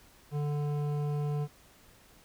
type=tone with hard clipping; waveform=sine; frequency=146.83 Hz; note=D3; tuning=in tune; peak=-31 dBFS; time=0.31-1.48 s; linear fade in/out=50 ms; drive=12 dB; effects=pink hiss -59 dBFS RMS until 2.24 s